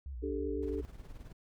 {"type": "tone with vibrato", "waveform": "sine", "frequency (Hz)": 63.6, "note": "C2", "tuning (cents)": -48, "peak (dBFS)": -39, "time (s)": [0.06, 0.85], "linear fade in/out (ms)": 0, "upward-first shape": "square", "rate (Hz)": 5.9, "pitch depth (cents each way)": 130}
{"type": "chord", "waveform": "sine", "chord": "D suspended fourth", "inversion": "none", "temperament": "equal", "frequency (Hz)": [293.7, 392, 440], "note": ["D4", "G4", "A4"], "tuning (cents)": [0, 0, 0], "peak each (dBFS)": -38, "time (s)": [0.22, 0.82], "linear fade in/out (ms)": 20}
{"type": "noise with tremolo", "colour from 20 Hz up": "brown", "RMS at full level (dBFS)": -46, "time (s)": [0.62, 1.33], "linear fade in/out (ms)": 10, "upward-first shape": "triangle", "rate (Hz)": 19, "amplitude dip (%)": 70}
{"effects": []}